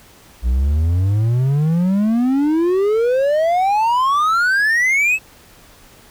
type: exponential sweep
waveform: triangle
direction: up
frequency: 58 to 2637 Hz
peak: -11 dBFS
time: 0.42-5.19 s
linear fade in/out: 50 ms
effects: pink hiss -46 dBFS RMS until 6.1 s